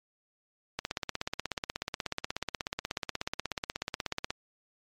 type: click train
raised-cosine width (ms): 0.2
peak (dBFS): -14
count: 59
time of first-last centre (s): 0.79-4.305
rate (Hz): 16.5
effects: MP3 64 kbps